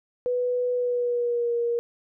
sine tone with pitch glide, 493.9 to 472.1 Hz, B4 to A#4, 0 to +22 cents, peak -22 dBFS, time 0.26-1.79 s, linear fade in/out 0 ms, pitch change -78 cents, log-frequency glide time 0.74-1.53 s, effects none

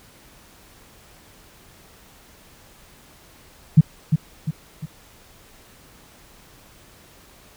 sine tone with echo, 154.7 Hz, D#3, 10 cents flat, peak -5 dBFS, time 3.77-3.81 s, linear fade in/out 10 ms, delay 350 ms, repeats 3, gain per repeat -7 dB, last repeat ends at 4.86 s, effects pink hiss -50 dBFS RMS until 7.56 s

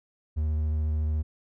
triangle tone with vibrato, 76.9 Hz, D#2, 20 cents flat, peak -22 dBFS, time 0.36-1.23 s, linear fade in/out 20 ms, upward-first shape sine, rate 14 Hz, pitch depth 14 cents each way, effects none

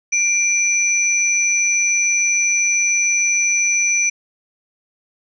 sine tone pair together, 2360 / 5947 Hz, D7 / F#8, +8 / +8 cents, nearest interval octave + major third, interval 1600 cents, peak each -17 dBFS, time 0.12-4.1 s, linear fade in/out 10 ms, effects none

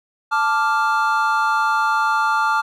triangle chord, D minor, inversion second, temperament equal, 880 / 1174.7 / 1396.9 Hz, A5 / D6 / F6, 0 / 0 / 0 cents, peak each -18 / -19 / -18 dBFS, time 0.31-2.62 s, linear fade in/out 20 ms, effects none

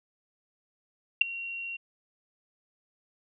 sine tone with ADSR envelope, 2747 Hz, F7, 29 cents flat, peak -12 dBFS, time 1.21-1.77 s, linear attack 5 ms, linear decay 8 ms, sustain -22 dB, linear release 12 ms, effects none

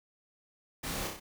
pink noise with echo, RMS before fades -38 dBFS, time 0.83-1.08 s, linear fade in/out 10 ms, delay 30 ms, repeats 4, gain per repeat -3 dB, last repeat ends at 1.2 s, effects none

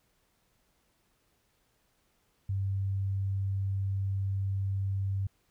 sine tone, 97.5 Hz, G2, 9 cents flat, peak -28 dBFS, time 2.49-5.27 s, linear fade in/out 5 ms, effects pink hiss -72 dBFS RMS until 5.5 s

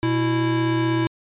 square tone pair together, 121.68 / 329 Hz, B2 / E4, -25 / -3 cents, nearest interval octave + perfect fourth, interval 1722 cents, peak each -24 / -21 dBFS, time 0.03-1.07 s, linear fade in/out 0 ms, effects resampled to 8000 Hz

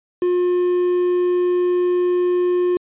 triangle tone with quantisation, 357.2 Hz, F4, 39 cents sharp, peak -13 dBFS, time 0.22-2.77 s, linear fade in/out 2 ms, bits 6, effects resampled to 8000 Hz

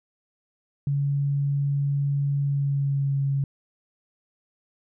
sine tone with pitch glide, 141.2 to 138.45 Hz, C#3 to C#3, +32 to -2 cents, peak -21 dBFS, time 0.87-3.44 s, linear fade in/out 2 ms, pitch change -34 cents, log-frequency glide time 2.41-3.18 s, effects none

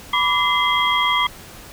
sine tone cluster, 993 / 1160 / 2060 / 3257 Hz, B5 / D6 / C7 / G#7, +9 / -22 / -28 / -34 cents, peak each -21 dBFS, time 0.13-1.27 s, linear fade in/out 5 ms, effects pink hiss -40 dBFS RMS until 1.72 s

